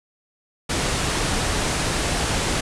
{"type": "low-pass noise", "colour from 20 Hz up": "pink", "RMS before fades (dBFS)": -23, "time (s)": [0.69, 2.61], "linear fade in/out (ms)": 10, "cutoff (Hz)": 10000, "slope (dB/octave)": 48, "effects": []}